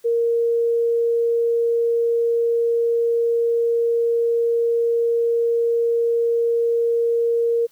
sine tone, 466.2 Hz, A#4, in tune, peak -16 dBFS, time 0.04-7.67 s, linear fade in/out 20 ms, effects white hiss -58 dBFS RMS until 7.71 s

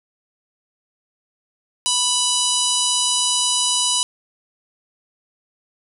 harmonic tone with a mistuned harmonic, 987.8 Hz, B5, in tune, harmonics 1 / 3 / 4 / 5 / 6 / 7 / 8 / 9 / 10, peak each -28 / -23 / -24 / -27 / -26 / -26 / -29 / -28 / -24 dBFS, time 1.86-4.03 s, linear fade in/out 0 ms, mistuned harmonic 8, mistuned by +28 cents, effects none

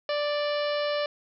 harmonic tone with a mistuned harmonic, 587.3 Hz, D5, in tune, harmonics 1 / 2 / 3 / 4 / 5 / 6 / 7 / 8 / 9, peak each -26 / -35 / -37 / -40 / -38 / -44 / -41 / -44 / -44 dBFS, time 0.09-1.06 s, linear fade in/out 2 ms, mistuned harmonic 8, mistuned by -28 cents, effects none

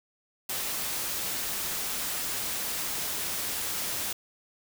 white noise, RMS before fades -32 dBFS, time 0.49-4.13 s, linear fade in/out 5 ms, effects none

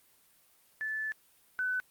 sine tone pair in turn, 1744 / 1504.2 Hz, A6 / F#6, -16 / +28 cents, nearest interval minor third, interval 256 cents, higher first, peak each -32 / -29 dBFS, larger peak second, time 0.81-1.12 / 1.59-1.8 s, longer first, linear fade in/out 0 ms, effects white hiss -65 dBFS RMS until 1.9 s + Opus 32 kbps

